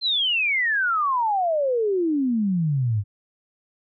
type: exponential sweep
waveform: sine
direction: down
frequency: 4192 to 98 Hz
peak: -19 dBFS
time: 0.01-3.04 s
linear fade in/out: 50 ms
effects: none